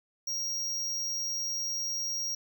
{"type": "tone", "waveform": "square", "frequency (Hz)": 5630, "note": "F8", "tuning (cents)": 13, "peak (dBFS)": -31, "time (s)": [0.27, 2.35], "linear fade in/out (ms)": 5, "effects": []}